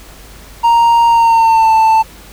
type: tone with pitch glide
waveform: triangle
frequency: 932.3 to 886.1 Hz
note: A#5 to A5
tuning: 0 to +12 cents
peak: -4 dBFS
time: 0.63-2.03 s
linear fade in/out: 20 ms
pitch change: -88 cents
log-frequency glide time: 1.08-1.73 s
effects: added 50 Hz sine -38 dBFS peak until 2.32 s + pink hiss -38 dBFS RMS until 2.32 s